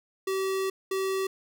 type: tone pair in turn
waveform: square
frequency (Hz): 383.6 / 383.6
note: G4 / G4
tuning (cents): -37 / -37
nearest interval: unison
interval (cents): 0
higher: neither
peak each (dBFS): -27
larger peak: neither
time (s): 0.27-0.7 / 0.91-1.27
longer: first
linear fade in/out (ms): 5
effects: none